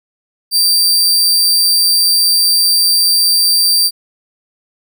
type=tone; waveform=sawtooth; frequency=4681 Hz; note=D8; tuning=7 cents flat; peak=-6 dBFS; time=0.51-3.91 s; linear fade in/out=50 ms; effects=none